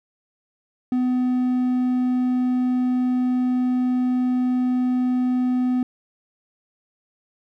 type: tone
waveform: triangle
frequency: 251.3 Hz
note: B3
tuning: 30 cents sharp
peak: -16 dBFS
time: 0.92-5.83 s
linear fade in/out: 2 ms
effects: none